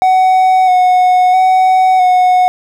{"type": "tone with vibrato", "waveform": "triangle", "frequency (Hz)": 740, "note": "F#5", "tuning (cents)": 0, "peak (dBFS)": -4, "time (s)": [0.02, 2.48], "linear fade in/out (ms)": 0, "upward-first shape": "square", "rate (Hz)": 0.76, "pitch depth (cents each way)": 19, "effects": []}